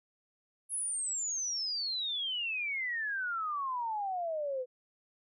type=exponential sweep; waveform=sine; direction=down; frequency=10810 to 493.9 Hz; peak=-32 dBFS; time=0.69-4.66 s; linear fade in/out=50 ms; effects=none